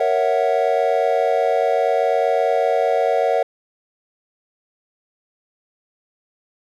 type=chord; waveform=triangle; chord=F# dominant seventh; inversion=first; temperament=equal; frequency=466.2 / 554.4 / 659.3 / 740 Hz; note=A#4 / C#5 / E5 / F#5; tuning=0 / 0 / 0 / 0 cents; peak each=-19 dBFS; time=0-3.43 s; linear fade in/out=5 ms; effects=none